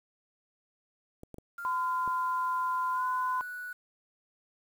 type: clicks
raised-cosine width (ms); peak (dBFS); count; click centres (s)
2; -31; 4; 1.234 / 1.343 / 1.384 / 2.077
type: tone with pitch glide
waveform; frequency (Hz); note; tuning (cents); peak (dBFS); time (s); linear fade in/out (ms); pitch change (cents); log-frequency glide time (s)
sine; 1396.9 to 1474.8; F6 to F#6; 0 to -6; -37; 1.58-3.73; 5; +94; 2.92-3.04
type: tone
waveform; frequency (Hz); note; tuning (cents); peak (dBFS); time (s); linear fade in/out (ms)
sine; 1019; C6; -46; -28; 1.65-3.41; 0
effects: 9-bit